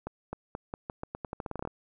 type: accelerating click train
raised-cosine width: 1 ms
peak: -21 dBFS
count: 17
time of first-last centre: 0.07-1.675 s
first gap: 260 ms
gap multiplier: 0.85
effects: none